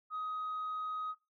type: tone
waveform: sine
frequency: 1257 Hz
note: D#6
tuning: 17 cents sharp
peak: -34 dBFS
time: 0.1-1.15 s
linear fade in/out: 50 ms
effects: noise-tail reverb RT60 0.3 s tail -21 dB re dry + tanh soft clip ceiling -33 dBFS